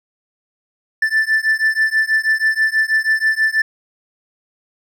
triangle beating tone pair, 1760 / 1766.2 Hz, A6 / A6, 0 / +6 cents, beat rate 6.2 Hz, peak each -15 dBFS, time 1.02-3.62 s, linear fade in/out 5 ms, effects none

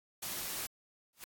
white noise, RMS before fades -39 dBFS, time 0.22-0.67 s, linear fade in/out 10 ms
white noise with exponential growth, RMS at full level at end -42 dBFS, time 1.13-1.24 s, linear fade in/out 1 ms, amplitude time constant 23 ms
effects AAC 64 kbps

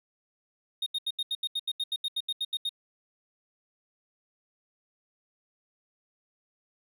triangle tone bursts, 3706 Hz, A#7, 11 cents flat, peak -26 dBFS, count 16, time 0.82-2.693 s, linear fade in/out 5 ms, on 43 ms, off 79 ms, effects none

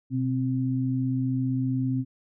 sine tone pair together, 126.42 / 261.6 Hz, B2 / C4, +41 / 0 cents, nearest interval octave + minor second, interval 1259 cents, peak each -26 dBFS, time 0.1-2.05 s, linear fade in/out 50 ms, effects none

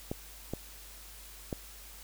clicks, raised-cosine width 2 ms, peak -20 dBFS, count 3, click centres 0.115 / 0.536 / 1.528 s, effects added 50 Hz sine -52 dBFS peak until 2.03 s + white hiss -51 dBFS RMS until 2.03 s

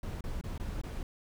brown noise with dropouts, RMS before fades -37 dBFS, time 0.03-1.03 s, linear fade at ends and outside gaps 2 ms, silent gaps 0.208-0.239 / 0.412-0.438 / 0.579-0.598 / 0.815-0.835 s, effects none

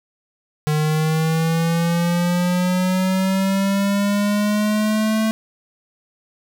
square linear sweep, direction up, 151.2 to 220.7 Hz, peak -17 dBFS, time 0.67-5.31 s, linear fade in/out 0 ms, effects none

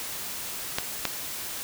clicks, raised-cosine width 0.2 ms, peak -7 dBFS, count 2, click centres 0.785 / 1.053 s, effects white hiss -35 dBFS RMS until 1.63 s

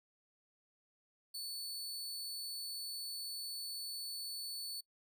sawtooth tone, 4458 Hz, C#8, 9 cents sharp, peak -38 dBFS, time 1.34-4.81 s, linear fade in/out 10 ms, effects noise-tail reverb RT60 0.1 s tail -24 dB re dry

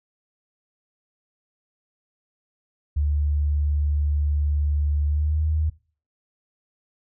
sine tone with pitch glide, 73.42 to 77.7 Hz, D2 to D#2, 0 to -2 cents, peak -19 dBFS, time 2.96-5.7 s, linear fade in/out 10 ms, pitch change +98 cents, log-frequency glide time 5.07-5.44 s, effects noise-tail reverb RT60 0.4 s tail -21 dB re dry

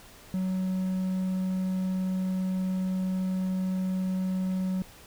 triangle tone, 186.6 Hz, F#3, 15 cents sharp, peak -24 dBFS, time 0.34-4.82 s, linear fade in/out 0 ms, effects pink hiss -51 dBFS RMS until 5.06 s

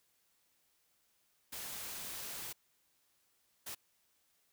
white noise bursts at uneven times, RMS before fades -44 dBFS, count 2, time 1.52-2.53 / 3.66-3.75 s, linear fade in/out 10 ms, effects white hiss -75 dBFS RMS until 4.52 s

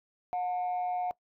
sine tone pair together, 721.9 / 896 Hz, F#5 / A5, -43 / +31 cents, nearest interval major third, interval 374 cents, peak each -28 / -38 dBFS, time 0.33-1.11 s, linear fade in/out 0 ms, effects noise-tail reverb RT60 0.1 s tail -21 dB re dry + tanh soft clip ceiling -26 dBFS

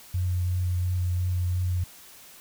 sine tone with vibrato, 90 Hz, F#2, 47 cents flat, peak -23 dBFS, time 0.14-1.84 s, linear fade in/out 5 ms, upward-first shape sine, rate 2.9 Hz, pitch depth 16 cents each way, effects white hiss -49 dBFS RMS until 2.4 s

